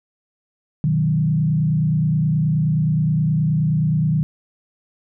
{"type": "tone with frequency modulation", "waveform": "sine", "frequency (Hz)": 155, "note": "D#3", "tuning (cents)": -6, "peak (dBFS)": -15, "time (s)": [0.84, 4.23], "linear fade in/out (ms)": 0, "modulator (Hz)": 29.5, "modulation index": 0.85, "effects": []}